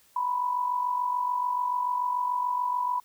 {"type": "tone with amplitude modulation", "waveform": "sine", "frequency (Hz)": 987.8, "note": "B5", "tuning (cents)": 0, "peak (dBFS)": -22, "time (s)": [0.16, 3], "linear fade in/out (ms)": 5, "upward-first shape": "sine", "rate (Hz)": 46.9, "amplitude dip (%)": 60, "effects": ["white hiss -61 dBFS RMS until 3.04 s"]}